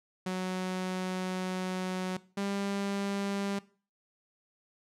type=tone pair in turn; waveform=sawtooth; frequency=185 / 199.12 Hz; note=F#3 / G3; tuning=0 / +27 cents; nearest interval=minor second; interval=127 cents; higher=second; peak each=-27 dBFS; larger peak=neither; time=0.26-2.17 / 2.37-3.59 s; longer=first; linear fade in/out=5 ms; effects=noise-tail reverb RT60 0.4 s tail -19 dB re dry + low-pass 9000 Hz 12 dB/octave